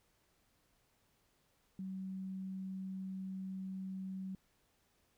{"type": "tone", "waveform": "sine", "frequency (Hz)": 189.7, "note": "F#3", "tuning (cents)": 43, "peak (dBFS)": -40, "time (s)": [1.79, 4.35], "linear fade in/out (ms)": 2, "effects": ["pink hiss -75 dBFS RMS until 5.17 s"]}